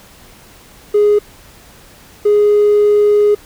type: tone pair in turn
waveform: triangle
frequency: 415.3 / 415.3 Hz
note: G#4 / G#4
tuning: 0 / 0 cents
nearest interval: unison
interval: 0 cents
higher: neither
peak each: -4 dBFS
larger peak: neither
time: 0.94-1.19 / 2.25-3.35 s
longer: second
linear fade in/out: 10 ms
effects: tanh soft clip ceiling -4 dBFS + pink hiss -42 dBFS RMS until 3.45 s